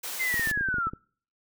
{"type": "high-pass noise", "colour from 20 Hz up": "white", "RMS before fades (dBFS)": -35, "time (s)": [0.03, 0.52], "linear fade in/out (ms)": 10, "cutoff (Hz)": 360, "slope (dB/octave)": 12}
{"type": "linear sweep", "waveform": "sine", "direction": "down", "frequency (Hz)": [2102, 1287], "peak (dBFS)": -25, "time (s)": [0.19, 0.9], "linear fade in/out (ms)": 20}
{"type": "clicks", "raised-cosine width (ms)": 3, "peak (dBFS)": -24, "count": 11, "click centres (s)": [0.342, 0.395, 0.473, 0.513, 0.575, 0.61, 0.687, 0.742, 0.784, 0.87, 0.935]}
{"effects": ["noise-tail reverb RT60 0.5 s tail -26 dB re dry"]}